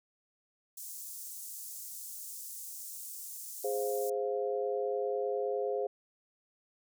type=high-pass noise; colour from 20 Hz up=pink; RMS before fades=-44 dBFS; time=0.77-4.1 s; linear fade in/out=5 ms; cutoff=6900 Hz; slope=24 dB/octave
type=chord; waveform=sine; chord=F minor; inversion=first; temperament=equal with one note detuned; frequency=413.4 / 523.3 / 698.5 Hz; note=Ab4 / C5 / F5; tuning=-8 / 0 / 0 cents; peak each=-33 / -34 / -39 dBFS; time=3.64-5.87 s; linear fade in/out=5 ms
effects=none